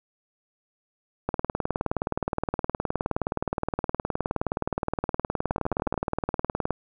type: two click trains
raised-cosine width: 1 ms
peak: -16 / -11 dBFS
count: 7 / 105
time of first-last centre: 5.51-5.942 / 1.29-6.707 s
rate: 13.9 / 19.2 Hz
effects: none